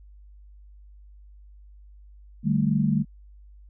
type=chord; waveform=sine; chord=D suspended fourth; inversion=none; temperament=equal with one note detuned; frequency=150.18 / 196 / 220 Hz; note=D3 / G3 / A3; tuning=+39 / 0 / 0 cents; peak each=-24 dBFS; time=2.43-3.05 s; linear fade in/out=50 ms; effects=added 50 Hz sine -46 dBFS peak until 3.69 s